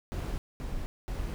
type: noise bursts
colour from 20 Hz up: brown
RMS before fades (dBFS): -34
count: 3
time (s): 0.12-1.34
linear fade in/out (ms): 0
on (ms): 260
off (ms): 220
effects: none